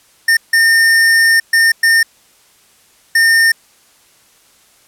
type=tone bursts at uneven times; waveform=square; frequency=1817 Hz; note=A#6; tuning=45 cents flat; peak=-8 dBFS; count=5; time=0.28-0.37 / 0.53-1.4 / 1.53-1.72 / 1.83-2.03 / 3.15-3.52 s; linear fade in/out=5 ms; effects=white hiss -50 dBFS RMS until 4.87 s + low-pass 12000 Hz 12 dB/octave